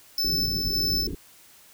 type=tone with tremolo; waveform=square; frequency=5274 Hz; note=E8; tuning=in tune; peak=-23 dBFS; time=0.18-1.07 s; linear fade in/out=2 ms; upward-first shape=square; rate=1.8 Hz; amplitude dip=30%
type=low-pass noise; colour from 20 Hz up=pink; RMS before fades=-32 dBFS; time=0.24-1.15 s; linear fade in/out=5 ms; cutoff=440 Hz; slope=96 dB/octave
effects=white hiss -53 dBFS RMS until 1.73 s